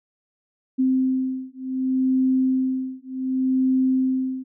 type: beating tone pair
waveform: sine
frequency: 260 / 260.67 Hz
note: C4 / C4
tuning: -11 / -6 cents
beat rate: 0.67 Hz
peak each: -22 / -22 dBFS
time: 0.78-4.44 s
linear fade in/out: 20 ms
effects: none